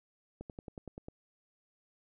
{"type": "slowing click train", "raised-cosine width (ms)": 2, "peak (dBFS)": -30, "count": 8, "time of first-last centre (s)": [0.41, 1.084], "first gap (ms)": 88, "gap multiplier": 1.03, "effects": []}